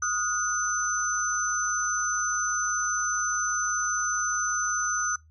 sine tone cluster, 1249 / 1445 / 6080 Hz, D#6 / F#6 / F#8, +6 / -41 / +46 cents, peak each -30 / -29 / -28 dBFS, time 0.02-5.16 s, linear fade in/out 5 ms, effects noise-tail reverb RT60 0.2 s tail -26 dB re dry + added 79 Hz sine -53 dBFS peak until 5.3 s

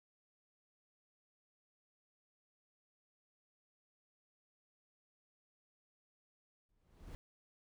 brown noise with exponential growth, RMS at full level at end -45 dBFS, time 6.69-7.15 s, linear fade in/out 0 ms, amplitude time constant 100 ms, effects none

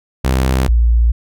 sawtooth / sine tone pair in turn, 65 / 57.91 Hz, C2 / A#1, -11 / -11 cents, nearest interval major second, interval 200 cents, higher first, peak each -8 dBFS, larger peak neither, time 0.24-0.68 / 0.68-1.12 s, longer neither, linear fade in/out 10 ms, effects none

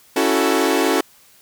sawtooth chord, F# minor seventh, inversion second, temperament equal with one note detuned, 277.2 / 329.6 / 373.4 / 440 Hz, C#4 / E4 / F#4 / A4, 0 / 0 / +16 / 0 cents, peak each -17 dBFS, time 0.16-1.01 s, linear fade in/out 5 ms, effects white hiss -51 dBFS RMS until 1.41 s

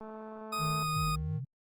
click train, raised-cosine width 1 ms, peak -32 dBFS, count 179, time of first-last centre 0.01-0.827 s, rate 218 Hz
40% pulse tone with vibrato, 1244.5 Hz, D#6, in tune, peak -31 dBFS, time 0.52-1.16 s, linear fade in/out 10 ms, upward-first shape sine, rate 4.5 Hz, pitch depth 9 cents each way
triangle tone with tremolo, 155.56 Hz, D#3, in tune, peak -29 dBFS, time 0.58-1.41 s, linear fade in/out 50 ms, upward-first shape sine, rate 2.7 Hz, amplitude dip 35%
sine exponential two-way sweep, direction down then up, 144.4 to 45.07 to 144.4 Hz, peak -35 dBFS, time 0.95-1.45 s, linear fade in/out 10 ms, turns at 1.06 s
effects Opus 32 kbps

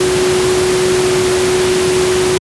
sine tone in noise, 368.2 Hz, F#4, 8 cents flat, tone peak -11 dBFS, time 0-2.38 s, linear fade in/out 5 ms, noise pink, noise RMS -17 dBFS, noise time 0-2.38 s, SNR +3 dB, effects high-pass 100 Hz 12 dB/octave + resampled to 24000 Hz

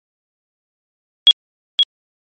sine tone with echo, 3322 Hz, G#7, in tune, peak -3 dBFS, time 1.27-1.31 s, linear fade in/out 0 ms, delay 520 ms, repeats 1, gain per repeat -5 dB, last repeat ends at 1.83 s, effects MP3 32 kbps

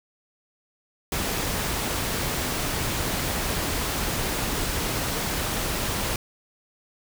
pink noise, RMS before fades -27 dBFS, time 1.12-6.16 s, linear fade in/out 2 ms, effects none

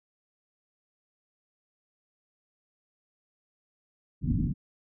white low-pass noise, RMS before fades -27 dBFS, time 4.21-4.54 s, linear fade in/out 50 ms, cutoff 250 Hz, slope 48 dB/octave, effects none

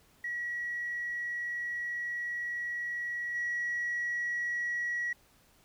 sine tone with level steps, 1921 Hz, B6, 48 cents flat, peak -32 / -29 dBFS, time 0.24-5.13 s, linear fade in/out 5 ms, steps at 3.34 s, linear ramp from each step 20 ms, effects tanh soft clip ceiling -27 dBFS + pink hiss -64 dBFS RMS until 5.64 s

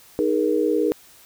sine chord, D# suspended fourth, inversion none, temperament equal with one note detuned, 311.1 / 415.3 / 474.3 Hz, D#4 / G#4 / A#4, 0 / 0 / +30 cents, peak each -22 dBFS, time 0.19-0.92 s, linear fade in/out 0 ms, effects white hiss -50 dBFS RMS until 1.25 s

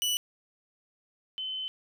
sawtooth / sine tone pair in turn, 2960 / 3052 Hz, F#7 / G7, 0 / -47 cents, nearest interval minor second, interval 53 cents, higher second, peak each -23 / -32 dBFS, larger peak first, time 0.02-0.17 / 1.38-1.68 s, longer second, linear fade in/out 0 ms, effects none

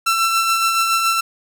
sawtooth tone with tremolo, 1342 Hz, E6, 31 cents sharp, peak -10 dBFS, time 0.06-1.21 s, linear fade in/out 10 ms, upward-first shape sine, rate 7.1 Hz, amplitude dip 35%, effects none

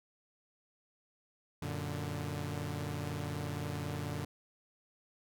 sawtooth chord, Gb augmented, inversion none, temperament equal, 92.5 / 116.54 / 146.83 Hz, Gb2 / Bb2 / D3, 0 / 0 / 0 cents, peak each -37 / -39 / -35 dBFS, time 1.62-4.25 s, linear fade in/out 5 ms, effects none

